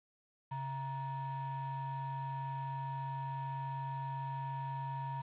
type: ring-modulated tone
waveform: triangle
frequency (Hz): 402.3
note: G4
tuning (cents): +45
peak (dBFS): -32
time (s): 0.51-5.22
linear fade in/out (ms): 10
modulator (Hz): 538
effects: resampled to 8000 Hz + 10-bit